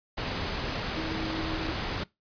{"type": "tone in noise", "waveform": "sine", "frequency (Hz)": 320, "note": "D#4", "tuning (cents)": 49, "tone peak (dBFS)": -34, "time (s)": [0.96, 1.72], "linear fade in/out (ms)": 10, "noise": "pink", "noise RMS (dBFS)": -32, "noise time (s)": [0.17, 2.04], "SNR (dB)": -5, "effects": ["noise-tail reverb RT60 0.2 s tail -22 dB re dry", "resampled to 11025 Hz"]}